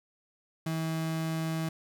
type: tone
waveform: 35% pulse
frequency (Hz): 161.3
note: E3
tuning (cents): -37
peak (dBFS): -28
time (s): 0.66-1.69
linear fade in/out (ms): 5
effects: none